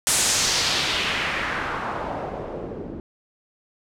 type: noise with low-pass filter sweep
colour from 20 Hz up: white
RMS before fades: -25 dBFS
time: 0.07-3 s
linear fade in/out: 0 ms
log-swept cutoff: 9400 to 300 Hz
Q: 1.7
effects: none